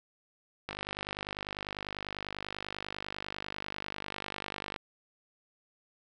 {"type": "click train", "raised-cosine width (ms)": 0.3, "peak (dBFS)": -20, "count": 205, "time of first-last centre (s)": [0.69, 4.762], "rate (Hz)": 50.1, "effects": []}